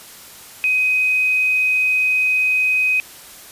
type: tone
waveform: sine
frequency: 2515 Hz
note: D#7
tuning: 18 cents sharp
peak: -14 dBFS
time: 0.64-3 s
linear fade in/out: 0 ms
effects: white hiss -40 dBFS RMS until 3.51 s + resampled to 32000 Hz